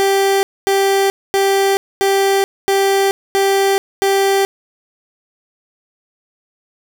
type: tone bursts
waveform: 30% pulse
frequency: 392 Hz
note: G4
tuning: in tune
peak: -9 dBFS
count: 7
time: 0-4.45 s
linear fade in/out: 0 ms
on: 430 ms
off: 240 ms
effects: none